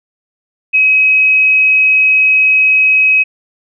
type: tone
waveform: sine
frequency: 2544 Hz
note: D#7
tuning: 38 cents sharp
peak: -6 dBFS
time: 0.73-3.24 s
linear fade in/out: 20 ms
effects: none